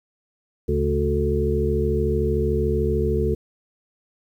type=harmonic tone with a mistuned harmonic; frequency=73.42 Hz; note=D2; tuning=in tune; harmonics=1 / 2 / 3 / 5 / 6; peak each=-23 / -27 / -28 / -25 / -24 dBFS; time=0.68-3.35 s; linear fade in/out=10 ms; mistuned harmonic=2; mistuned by=-72 cents; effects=9-bit